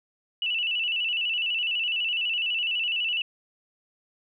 sine tone with vibrato, 2800 Hz, F7, 4 cents sharp, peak -24 dBFS, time 0.42-3.22 s, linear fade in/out 2 ms, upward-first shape square, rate 12 Hz, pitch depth 78 cents each way, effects none

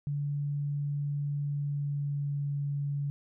sine tone with pitch glide, 144.1 to 142.61 Hz, D3 to C#3, -33 to +49 cents, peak -29 dBFS, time 0.07-3.1 s, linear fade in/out 0 ms, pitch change -18 cents, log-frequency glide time 1.43-2.56 s, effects none

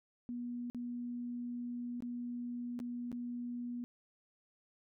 sine tone with dropouts, 242 Hz, B3, 35 cents flat, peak -38 dBFS, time 0.29-3.84 s, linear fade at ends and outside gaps 0 ms, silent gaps 0.7-0.747 / 2.005-2.023 / 2.791-2.801 / 3.117-3.127 s, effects none

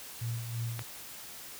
sine tone with tremolo, 116.54 Hz, A#2, in tune, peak -31 dBFS, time 0.21-0.83 s, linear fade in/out 10 ms, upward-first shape sine, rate 3 Hz, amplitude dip 55%
click, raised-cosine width 0.3 ms, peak -21 dBFS, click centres 0.793 s
effects white hiss -46 dBFS RMS until 1.59 s

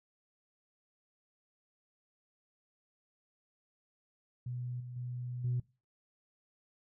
sine tone with level steps, 123.47 Hz, B2, in tune, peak -36 / -42 / -37 / -29 dBFS, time 4.46-5.6 s, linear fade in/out 5 ms, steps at 4.8 / 4.96 / 5.44 s, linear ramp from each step 5 ms, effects noise-tail reverb RT60 0.3 s tail -22 dB re dry + tanh soft clip ceiling -26 dBFS

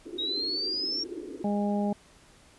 white band-pass noise, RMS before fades -40 dBFS, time 0.05-1.44 s, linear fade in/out 10 ms, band 290 to 400 Hz, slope 48 dB/octave
sine exponential sweep, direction up, 3756 to 5588 Hz, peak -28 dBFS, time 0.18-1.04 s, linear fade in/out 10 ms
harmonic tone, 204.7 Hz, G#3, 25 cents flat, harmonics 1 / 2 / 3 / 4, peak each -26 / -35 / -34 / -35 dBFS, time 1.44-1.93 s, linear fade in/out 5 ms
effects pink hiss -57 dBFS RMS until 2.58 s + resampled to 24000 Hz

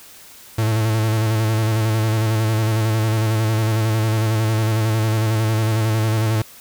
45% pulse tone with vibrato, 110 Hz, A2, in tune, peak -16 dBFS, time 0.58-6.42 s, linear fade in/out 5 ms, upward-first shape square, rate 11 Hz, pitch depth 36 cents each way, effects white hiss -43 dBFS RMS until 6.6 s

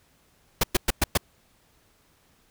pink noise bursts, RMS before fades -20 dBFS, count 5, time 0.61-1.175 s, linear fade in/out 5 ms, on 25 ms, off 110 ms, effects pink hiss -63 dBFS RMS until 2.5 s

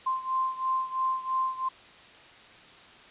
sine beating tone pair, 1044 / 1047 Hz, C6 / C6, -4 / +1 cents, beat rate 3 Hz, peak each -28 / -31 dBFS, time 0.06-1.69 s, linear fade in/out 10 ms, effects white hiss -51 dBFS RMS until 3.1 s + resampled to 8000 Hz

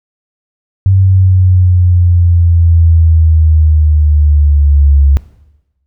sine exponential sweep, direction down, 96.4 to 69.3 Hz, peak -4 dBFS, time 0.86-5.17 s, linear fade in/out 0 ms, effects noise-tail reverb RT60 1.0 s tail -17 dB re dry

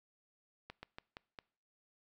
slowing click train, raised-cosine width 0.3 ms, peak -30 dBFS, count 5, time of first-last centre 0.7-1.388 s, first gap 130 ms, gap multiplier 1.19, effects noise-tail reverb RT60 0.5 s tail -24 dB re dry

